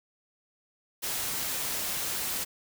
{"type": "noise", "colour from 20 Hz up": "white", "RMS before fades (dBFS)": -32, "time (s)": [1.02, 2.45], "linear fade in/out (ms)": 20, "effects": []}